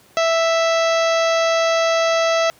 harmonic tone with a mistuned harmonic, 659.3 Hz, E5, in tune, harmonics 1 / 2 / 3 / 4 / 5 / 6 / 7 / 8 / 9 / 10, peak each -16 / -22 / -26 / -28 / -30 / -32 / -33 / -34 / -35 / -36 dBFS, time 0.17-2.5 s, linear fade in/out 0 ms, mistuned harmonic 10, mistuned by -50 cents, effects pink hiss -51 dBFS RMS until 2.59 s + high-pass 100 Hz 12 dB/octave

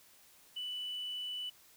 sine tone, 2977 Hz, F#7, 10 cents sharp, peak -36 dBFS, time 0.56-1.5 s, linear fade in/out 10 ms, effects tanh soft clip ceiling -34 dBFS + white hiss -62 dBFS RMS until 1.76 s

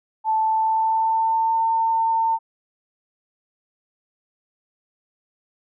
sine tone with pitch glide, 878 to 902.7 Hz, A5 to A5, -4 to +44 cents, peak -17 dBFS, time 0.24-2.39 s, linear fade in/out 50 ms, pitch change +48 cents, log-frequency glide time 0.38-1.57 s, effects none

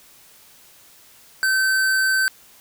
sine tone with hard clipping, 1541 Hz, G6, 30 cents flat, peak -18 dBFS, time 1.43-2.28 s, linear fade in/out 0 ms, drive 17 dB, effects white hiss -50 dBFS RMS until 2.6 s

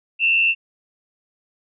sine tone with frequency modulation, 2700 Hz, E7, 41 cents sharp, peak -14 dBFS, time 0.19-0.55 s, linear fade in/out 50 ms, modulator 84.7 Hz, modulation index 0.84, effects none

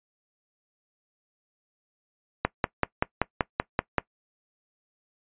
click train, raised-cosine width 0.5 ms, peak -6 dBFS, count 9, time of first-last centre 2.45-3.983 s, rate 5.22 Hz, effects noise-tail reverb RT60 0.1 s tail -21 dB re dry + resampled to 8000 Hz

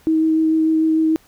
sine tone with vibrato, 318 Hz, D#4, 38 cents sharp, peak -13 dBFS, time 0.07-1.16 s, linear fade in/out 0 ms, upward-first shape sine, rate 6.7 Hz, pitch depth 10 cents each way, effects pink hiss -53 dBFS RMS until 1.27 s

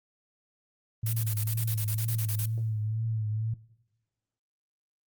sine tone with vibrato, 110 Hz, A2, in tune, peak -27 dBFS, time 1.03-3.54 s, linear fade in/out 5 ms, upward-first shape triangle, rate 2.1 Hz, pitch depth 59 cents each way
blue noise bursts, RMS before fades -34 dBFS, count 14, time 1.06-2.458 s, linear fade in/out 5 ms, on 72 ms, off 30 ms
effects noise-tail reverb RT60 1.0 s tail -21 dB re dry + Opus 32 kbps

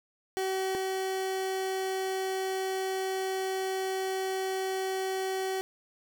30% pulse tone pair in turn, 380.1 / 380.1 Hz, F#4 / F#4, +47 / +47 cents, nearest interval unison, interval 0 cents, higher neither, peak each -26 / -27 dBFS, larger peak first, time 0.37-0.75 / 0.75-5.61 s, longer second, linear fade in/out 0 ms, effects none

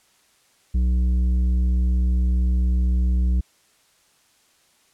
sine tone with tanh clipping, 61.74 Hz, B1, in tune, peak -18 dBFS, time 0.74-3.41 s, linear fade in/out 10 ms, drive 8 dB, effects white hiss -60 dBFS RMS until 4.93 s + low-pass 10000 Hz 12 dB/octave

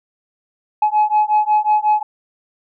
sine beating tone pair, 846 / 851.5 Hz, G#5 / G#5, +32 / +43 cents, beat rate 5.5 Hz, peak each -14 dBFS, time 0.82-2.03 s, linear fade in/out 5 ms, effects tanh soft clip ceiling -8 dBFS

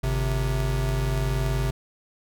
square tone pair together, 50.58 / 130.81 Hz, G#1 / C3, -45 / 0 cents, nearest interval octave + major third, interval 1645 cents, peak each -26 dBFS, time 0.03-1.71 s, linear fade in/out 10 ms, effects none

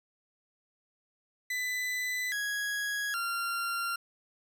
40% pulse tone with pitch steps, 1999 / 1661.6 / 1381.2 Hz, B6 / G#6 / F6, +20 / 0 / -20 cents, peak -30 dBFS, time 1.5-3.96 s, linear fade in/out 5 ms, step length 820 ms, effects none

